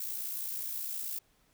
violet noise with amplitude modulation, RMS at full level -35 dBFS, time 0-1.19 s, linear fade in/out 5 ms, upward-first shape sine, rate 59.6 Hz, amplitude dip 50%, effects pink hiss -69 dBFS RMS until 1.53 s

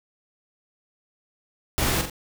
pink noise with echo, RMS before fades -24 dBFS, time 1.78-2.01 s, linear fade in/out 0 ms, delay 44 ms, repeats 2, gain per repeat -6 dB, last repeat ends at 2.098 s, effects none

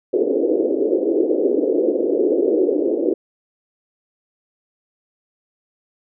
pink band-pass noise, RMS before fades -18 dBFS, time 0.13-3.14 s, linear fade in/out 10 ms, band 300 to 510 Hz, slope 48 dB/octave, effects none

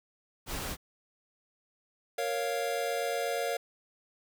pink noise, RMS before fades -36 dBFS, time 0.46-0.77 s, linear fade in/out 50 ms
square chord, Bb minor, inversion none, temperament equal, 466.2 / 554.4 / 698.5 Hz, Bb4 / Db5 / F5, 0 / 0 / 0 cents, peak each -35 dBFS, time 2.18-3.57 s, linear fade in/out 5 ms
effects none

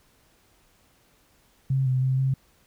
sine tone with pitch steps, 133.8 / 129 / 131.2 / 133.3 Hz, C3 / C3 / C3 / C3, +39 / -24 / +5 / +33 cents, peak -20 dBFS, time 1.7-2.34 s, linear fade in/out 5 ms, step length 160 ms, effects pink hiss -62 dBFS RMS until 2.66 s

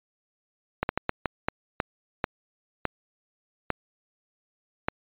slowing click train, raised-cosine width 0.5 ms, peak -9 dBFS, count 11, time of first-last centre 0.83-4.885 s, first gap 61 ms, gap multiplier 1.39, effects resampled to 8000 Hz

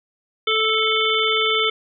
harmonic tone, 438.9 Hz, A4, 4 cents flat, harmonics 1 / 3 / 5 / 7 / 8, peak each -23 / -23 / -23 / -23 / -23 dBFS, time 0.47-1.7 s, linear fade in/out 5 ms, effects none

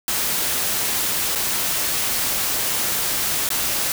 white noise with dropouts, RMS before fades -22 dBFS, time 0.08-3.92 s, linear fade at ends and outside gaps 1 ms, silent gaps 1.352-1.357 / 3.49-3.503 s, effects none

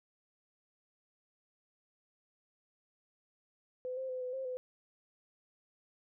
sine tone with pitch steps, 506 / 524 / 510 / 503 / 529 / 506 Hz, B4 / C5 / C5 / B4 / C5 / B4, +42 / +2 / -44 / +32 / +19 / +42 cents, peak -36 dBFS, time 3.85-4.57 s, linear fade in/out 0 ms, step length 120 ms, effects none

